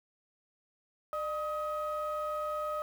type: ring-modulated tone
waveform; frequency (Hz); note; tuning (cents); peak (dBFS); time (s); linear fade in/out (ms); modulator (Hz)
triangle; 329.9; E4; +1; -26; 1.13-2.82; 0; 933
effects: tanh soft clip ceiling -26 dBFS + 9-bit

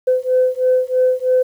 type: beating tone pair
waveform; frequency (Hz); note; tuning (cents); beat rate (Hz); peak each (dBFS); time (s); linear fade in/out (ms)
sine; 508 / 511.1; B4 / C5; +49 / -41; 3.1; -15; 0.07-1.43; 10
effects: tanh soft clip ceiling -6 dBFS + 8-bit

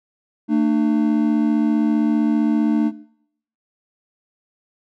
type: tone pair together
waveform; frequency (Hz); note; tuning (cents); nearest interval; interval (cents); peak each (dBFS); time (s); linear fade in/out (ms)
triangle; 224.7 / 300; A3 / D4; +37 / +37; perfect fourth; 500; -15; 0.48-2.92; 50
effects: noise-tail reverb RT60 0.7 s tail -20 dB re dry

